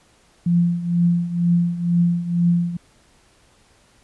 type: tone with tremolo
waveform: sine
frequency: 172.8 Hz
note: F3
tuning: 18 cents flat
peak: -12 dBFS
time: 0.46-2.77 s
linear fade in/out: 5 ms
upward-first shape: triangle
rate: 2.1 Hz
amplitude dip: 80%
effects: pink hiss -56 dBFS RMS until 4.03 s + resampled to 24000 Hz